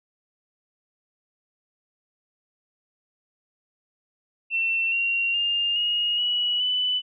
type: tone with pitch steps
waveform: sine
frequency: 2696 / 2753 / 2810 / 2870 / 2930 / 2991 Hz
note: E7 / F7 / F7 / F7 / F#7 / F#7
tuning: +38 / -25 / +10 / +47 / -18 / +18 cents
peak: -21 dBFS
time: 4.5-7.02 s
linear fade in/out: 50 ms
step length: 420 ms
effects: none

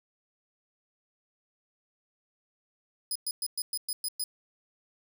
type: tone bursts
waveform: 10% pulse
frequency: 5010 Hz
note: D#8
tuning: 11 cents sharp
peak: -24 dBFS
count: 8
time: 3.11-4.24 s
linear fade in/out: 2 ms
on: 45 ms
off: 110 ms
effects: none

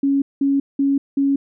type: tone bursts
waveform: sine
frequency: 277.2 Hz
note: C#4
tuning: in tune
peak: -14 dBFS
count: 4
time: 0.03-1.36 s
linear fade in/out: 5 ms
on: 190 ms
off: 190 ms
effects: none

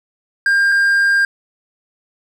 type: tone pair in turn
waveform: triangle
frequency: 1602 / 1602 Hz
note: G6 / G6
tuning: +37 / +37 cents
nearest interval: unison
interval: 0 cents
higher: neither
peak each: -9 dBFS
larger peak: neither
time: 0.46-0.72 / 0.72-1.25 s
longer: second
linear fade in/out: 2 ms
effects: none

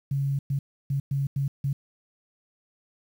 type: tone bursts at uneven times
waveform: sine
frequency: 138.59 Hz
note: C#3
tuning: in tune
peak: -23 dBFS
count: 6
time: 0.11-0.39 / 0.5-0.59 / 0.9-1 / 1.11-1.27 / 1.36-1.48 / 1.64-1.73 s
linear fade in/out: 5 ms
effects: 9-bit

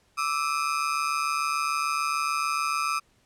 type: ring-modulated tone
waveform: 35% pulse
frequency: 1244.5 Hz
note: D#6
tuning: in tune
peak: -20 dBFS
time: 0.17-3 s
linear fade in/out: 20 ms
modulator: 73.4 Hz
effects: pink hiss -65 dBFS RMS until 3.25 s + low-pass 10000 Hz 12 dB/octave

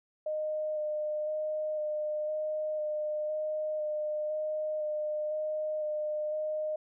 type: tone with vibrato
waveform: sine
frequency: 611 Hz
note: D#5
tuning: 32 cents flat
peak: -30 dBFS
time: 0.26-6.76 s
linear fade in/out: 5 ms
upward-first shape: square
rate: 0.99 Hz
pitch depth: 12 cents each way
effects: none

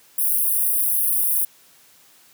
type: high-pass noise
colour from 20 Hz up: white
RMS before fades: -20 dBFS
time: 0.18-1.45 s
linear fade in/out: 5 ms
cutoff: 9300 Hz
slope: 96 dB/octave
effects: white hiss -53 dBFS RMS until 2.33 s + high-pass 100 Hz 12 dB/octave

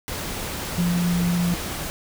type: tone in noise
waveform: sine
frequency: 174.61 Hz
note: F3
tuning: in tune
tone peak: -19 dBFS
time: 0.78-1.54 s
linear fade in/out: 0 ms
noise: pink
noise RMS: -30 dBFS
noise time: 0.08-1.9 s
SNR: +8 dB
effects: none

